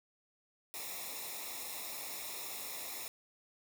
white noise with comb filter, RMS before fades -43 dBFS, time 0.74-3.08 s, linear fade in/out 0 ms, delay 0.65 ms, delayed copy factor -0.8, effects none

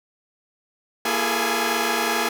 10% pulse tone cluster, 234.1 / 337.1 / 410.8 / 433.2 / 832 Hz, A#3 / E4 / G#4 / A4 / G#5, +8 / +39 / -19 / -27 / +3 cents, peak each -19 dBFS, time 1.05-2.29 s, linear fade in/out 5 ms, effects none

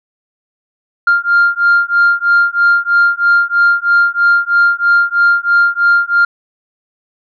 sine beating tone pair, 1396.9 / 1400 Hz, F6 / F6, 0 / +4 cents, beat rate 3.1 Hz, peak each -10 dBFS, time 1.07-6.25 s, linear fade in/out 5 ms, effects tanh soft clip ceiling -3 dBFS

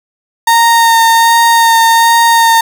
35% pulse tone with vibrato, 920 Hz, A#5, 23 cents flat, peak -3 dBFS, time 0.47-2.61 s, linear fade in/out 5 ms, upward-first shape sine, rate 1.3 Hz, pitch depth 15 cents each way, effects none

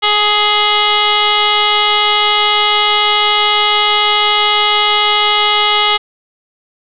sine tone with frequency modulation, 2088 Hz, C7, 4 cents flat, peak -9 dBFS, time 0.02-5.98 s, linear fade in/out 20 ms, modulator 417 Hz, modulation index 3.6, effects none

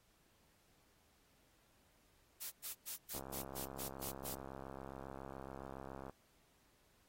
blue noise bursts, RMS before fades -44 dBFS, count 9, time 2.4-4.35 s, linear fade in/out 20 ms, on 110 ms, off 120 ms
click train, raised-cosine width 1 ms, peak -34 dBFS, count 199, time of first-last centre 3.15-6.096 s, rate 67.2 Hz
effects pink hiss -73 dBFS RMS until 7.08 s + AAC 48 kbps

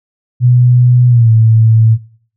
sine tone with pitch glide, 123.47 to 111.92 Hz, B2 to A2, 0 to +30 cents, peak -4 dBFS, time 0.4-1.98 s, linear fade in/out 50 ms, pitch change -170 cents, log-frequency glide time 1.08-1.31 s, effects noise-tail reverb RT60 0.6 s tail -23 dB re dry

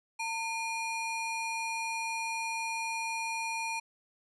square ring-modulated tone, 1662 Hz, G#6, 1 cent sharp, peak -30 dBFS, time 0.19-3.8 s, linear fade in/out 10 ms, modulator 756 Hz, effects resampled to 24000 Hz

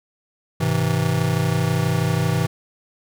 square chord, Ab augmented, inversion none, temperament just, 103.83 / 129.78 / 162.23 Hz, Ab2 / C3 / E3, 0 / -14 / -27 cents, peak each -25 / -23 / -22 dBFS, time 0.6-2.47 s, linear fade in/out 10 ms, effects none

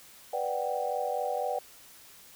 sine chord, G major seventh, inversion first, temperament equal, 493.9 / 587.3 / 740 / 784 Hz, B4 / D5 / F#5 / G5, 0 / 0 / 0 / 0 cents, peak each -34 dBFS, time 0.33-1.59 s, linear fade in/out 5 ms, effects white hiss -53 dBFS RMS until 2.35 s

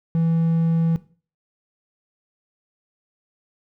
triangle tone, 164.9 Hz, E3, 1 cent sharp, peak -15 dBFS, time 0.15-0.96 s, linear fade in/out 0 ms, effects noise-tail reverb RT60 0.4 s tail -17 dB re dry

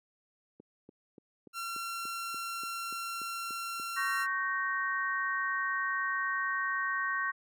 click train, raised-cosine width 3 ms, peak -32 dBFS, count 12, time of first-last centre 0.6-3.798 s, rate 3.44 Hz
sawtooth tone, 1365 Hz, F6, 40 cents flat, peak -32 dBFS, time 1.53-4.27 s, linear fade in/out 50 ms
sine chord, G diminished, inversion second, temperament equal with one note detuned, 1108.7 / 1544.6 / 1864.7 Hz, Db6 / G6 / Bb6, 0 / -26 / 0 cents, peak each -34 dBFS, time 3.96-7.32 s, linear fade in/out 20 ms
effects high-pass 300 Hz 12 dB/octave

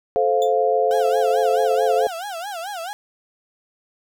sine chord, F major, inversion first, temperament just, 436.5 / 523.8 / 698.5 Hz, A4 / C5 / F5, -14 / +2 / 0 cents, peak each -20 dBFS, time 0.16-2.07 s, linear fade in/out 0 ms
30% pulse tone with exponential decay, 3529 Hz, A7, 4 cents sharp, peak -25 dBFS, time 0.42-0.54 s, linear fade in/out 1 ms, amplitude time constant 24 ms
35% pulse tone with vibrato, 739 Hz, F#5, 2 cents flat, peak -26 dBFS, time 0.91-2.93 s, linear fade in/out 0 ms, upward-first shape sine, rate 4.6 Hz, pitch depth 210 cents each way
effects none

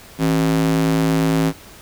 square tone with high-pass filter, 54.4 Hz, A1, 19 cents flat, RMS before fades -17 dBFS, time 0.18-1.53 s, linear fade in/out 50 ms, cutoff 210 Hz, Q 6, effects pink hiss -42 dBFS RMS until 1.81 s

